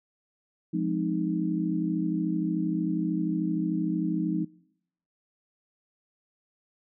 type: chord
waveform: sine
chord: F minor seventh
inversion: none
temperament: equal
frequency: 174.61 / 207.7 / 261.6 / 311.1 Hz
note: F3 / Ab3 / C4 / Eb4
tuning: 0 / 0 / 0 / 0 cents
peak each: -29 / -32 / -35 / -29 dBFS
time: 0.73-4.45 s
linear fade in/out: 10 ms
effects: noise-tail reverb RT60 0.8 s tail -24 dB re dry